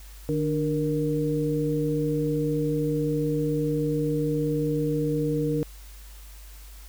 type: tone cluster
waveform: sine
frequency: 151.3 / 295.8 / 467.4 Hz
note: D#3 / D4 / A#4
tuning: -48 / +13 / +5 cents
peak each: -27 dBFS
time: 0.29-5.63 s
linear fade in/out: 0 ms
effects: added 50 Hz sine -42 dBFS peak until 6.88 s + white hiss -51 dBFS RMS until 6.88 s